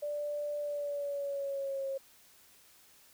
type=tone with pitch glide; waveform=sine; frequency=587.3 to 541.7 Hz; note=D5 to C#5; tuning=0 to -40 cents; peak=-33 dBFS; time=0.02-1.98 s; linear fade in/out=10 ms; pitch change=-140 cents; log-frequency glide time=0.59-1.87 s; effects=white hiss -61 dBFS RMS until 3.13 s